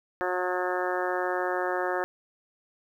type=harmonic tone with a mistuned harmonic; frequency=181.4 Hz; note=F#3; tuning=34 cents flat; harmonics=2 / 3 / 4 / 5 / 6 / 7 / 8 / 9 / 10; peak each=-31 / -32 / -33 / -36 / -38 / -36 / -39 / -36 / -39 dBFS; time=0.21-2.04 s; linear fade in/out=0 ms; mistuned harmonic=10; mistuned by=-34 cents; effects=10-bit